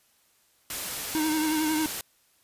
white noise, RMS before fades -33 dBFS, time 0.7-2.01 s, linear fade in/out 2 ms
square tone with vibrato, 311.1 Hz, D#4, in tune, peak -25 dBFS, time 1.15-1.86 s, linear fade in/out 0 ms, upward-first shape triangle, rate 11 Hz, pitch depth 48 cents each way
effects white hiss -65 dBFS RMS until 2.43 s + resampled to 32000 Hz

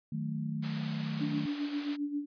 sine chord, D# diminished, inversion none, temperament equal, 155.56 / 185 / 220 Hz, D#3 / F#3 / A3, 0 / 0 / 0 cents, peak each -35 / -41 / -36 dBFS, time 0.12-1.46 s, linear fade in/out 5 ms
white band-pass noise, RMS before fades -47 dBFS, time 0.62-1.97 s, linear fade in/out 20 ms, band 280 to 4500 Hz, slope 24 dB/octave
sine tone with tremolo, 290 Hz, D4, 22 cents flat, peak -29 dBFS, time 1.2-2.26 s, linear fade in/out 20 ms, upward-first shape sine, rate 7.5 Hz, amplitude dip 65%
effects resampled to 11025 Hz

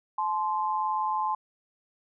sine tone pair together, 861.3 / 1043 Hz, A5 / C6, -37 / -6 cents, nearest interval minor third, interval 331 cents, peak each -28 dBFS, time 0.18-1.35 s, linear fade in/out 5 ms, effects none

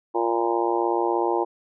harmonic tone with a mistuned harmonic, 116.54 Hz, A#2, in tune, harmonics 3 / 4 / 5 / 6 / 7 / 8 / 9, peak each -24 / -28 / -31 / -32 / -27 / -28 / -34 dBFS, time 0.14-1.45 s, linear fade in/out 20 ms, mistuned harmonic 9, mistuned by -50 cents, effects none

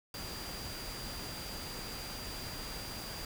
sine tone in noise, 4760 Hz, D8, 22 cents sharp, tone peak -46 dBFS, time 0.14-3.25 s, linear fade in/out 2 ms, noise pink, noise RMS -43 dBFS, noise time 0.14-3.25 s, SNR -6 dB, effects none

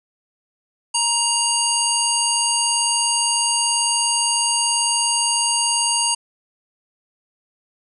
harmonic tone, 939 Hz, A#5, 12 cents sharp, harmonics 1 / 3 / 5 / 7 / 9 / 10, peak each -24 / -24 / -24 / -24 / -24 / -24 dBFS, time 0.94-6.15 s, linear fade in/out 10 ms, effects none

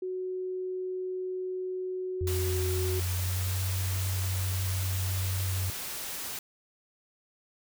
sine tone, 370 Hz, F#4, in tune, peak -31 dBFS, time 0.02-3 s, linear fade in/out 5 ms
sine tone with pitch glide, 87.31 to 93.58 Hz, F2 to F#2, 0 to +20 cents, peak -28 dBFS, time 2.21-5.7 s, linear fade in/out 0 ms, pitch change +120 cents, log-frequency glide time 2.68-3.62 s
white noise, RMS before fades -37 dBFS, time 2.27-6.39 s, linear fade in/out 2 ms
effects none

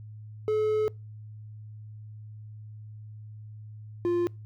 triangle tone pair in turn, 429.7 / 348.8 Hz, A4 / F4, -41 / -2 cents, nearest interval major third, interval 361 cents, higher first, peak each -21 / -21 dBFS, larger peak neither, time 0.48-0.88 / 4.05-4.27 s, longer first, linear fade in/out 0 ms, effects noise-tail reverb RT60 0.3 s tail -26 dB re dry + added 107 Hz sine -41 dBFS peak until 4.45 s

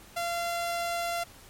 sawtooth tone, 687 Hz, F5, 29 cents flat, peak -25 dBFS, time 0.16-1.24 s, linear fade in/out 10 ms, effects pink hiss -52 dBFS RMS until 1.49 s + MP3 64 kbps

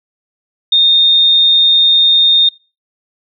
sine tone, 3665 Hz, A#7, 30 cents flat, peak -6 dBFS, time 0.72-2.49 s, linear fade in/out 5 ms, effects noise-tail reverb RT60 0.3 s tail -22 dB re dry

